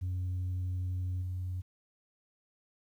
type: tone with level steps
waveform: sine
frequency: 91.2 Hz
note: F#2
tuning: 24 cents flat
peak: -29 / -32 dBFS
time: 0.01-1.62 s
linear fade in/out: 20 ms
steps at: 1.21 s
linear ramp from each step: 20 ms
effects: tanh soft clip ceiling -30 dBFS + 11-bit